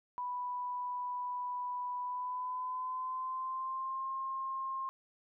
sine tone with pitch glide, 987.8 to 1064.8 Hz, B5 to C6, 0 to +30 cents, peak -35 dBFS, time 0.18-4.89 s, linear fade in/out 0 ms, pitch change +130 cents, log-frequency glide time 2-4.1 s, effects none

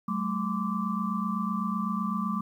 sine tone cluster, 189.6 / 217.5 / 1028 / 1166 Hz, F#3 / A3 / C6 / D6, +43 / -20 / -31 / -13 cents, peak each -31 / -31 / -40 / -32 dBFS, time 0.08-2.41 s, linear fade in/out 5 ms, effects 10-bit

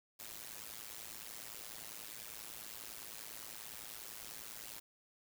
white noise with amplitude modulation, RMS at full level -45 dBFS, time 0.19-4.8 s, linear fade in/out 10 ms, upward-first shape sine, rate 110 Hz, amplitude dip 90%, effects none

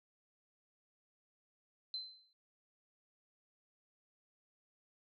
sine tone with exponential decay, 4076 Hz, C8, 46 cents flat, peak -36 dBFS, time 1.94-2.33 s, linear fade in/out 1 ms, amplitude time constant 84 ms, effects none

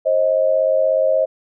sine tone pair together, 532 / 628.7 Hz, C5 / D#5, +29 / +18 cents, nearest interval minor third, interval 289 cents, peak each -16 dBFS, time 0.05-1.26 s, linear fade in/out 20 ms, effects none

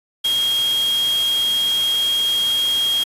sine tone in noise, 3255 Hz, G#7, 36 cents flat, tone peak -16 dBFS, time 0.24-3.04 s, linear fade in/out 10 ms, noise white, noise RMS -29 dBFS, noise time 0.24-3.04 s, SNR +10 dB, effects resampled to 32000 Hz

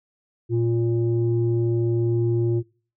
sine tone pair together, 116.78 / 349.2 Hz, A#2 / F4, +4 / 0 cents, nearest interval octave + perfect fifth, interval 1896 cents, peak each -20 / -21 dBFS, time 0.49-2.63 s, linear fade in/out 50 ms, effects noise-tail reverb RT60 0.4 s tail -22 dB re dry + tanh soft clip ceiling -13 dBFS

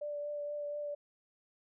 sine tone with vibrato, 586 Hz, D5, 4 cents flat, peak -36 dBFS, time 0.01-0.95 s, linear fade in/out 10 ms, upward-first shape triangle, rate 4.2 Hz, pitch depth 16 cents each way, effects none

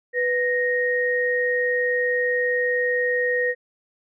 sine tone pair together, 494.2 / 1864.7 Hz, B4 / A#6, +1 / 0 cents, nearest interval octave + major seventh, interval 2299 cents, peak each -22 dBFS, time 0.13-3.55 s, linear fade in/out 50 ms, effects none

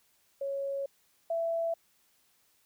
sine tone pair in turn, 553 / 665.7 Hz, C#5 / E5, -4 / +17 cents, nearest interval minor third, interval 321 cents, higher second, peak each -31 / -28 dBFS, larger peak second, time 0.41-0.86 / 1.3-1.74 s, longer first, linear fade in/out 5 ms, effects white hiss -69 dBFS RMS until 2.65 s

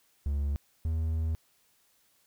triangle tone pair in turn, 71.3 / 80.22 Hz, C#2 / E2, +49 / -47 cents, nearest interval major second, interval 204 cents, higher second, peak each -25 dBFS, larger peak neither, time 0.26-0.56 / 0.85-1.35 s, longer second, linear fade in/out 0 ms, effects white hiss -68 dBFS RMS until 2.26 s

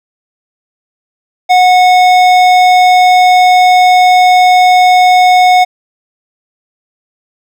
triangle tone with hard clipping, 731 Hz, F#5, 21 cents flat, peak -5 dBFS, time 1.49-5.65 s, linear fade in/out 20 ms, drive 17 dB, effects none

